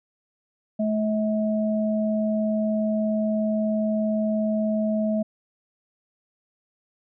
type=tone pair together; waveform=sine; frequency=215.9 / 641 Hz; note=A3 / E5; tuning=-33 / -49 cents; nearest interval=octave + perfect fifth; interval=1884 cents; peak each=-22 / -26 dBFS; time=0.79-5.23 s; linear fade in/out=10 ms; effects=none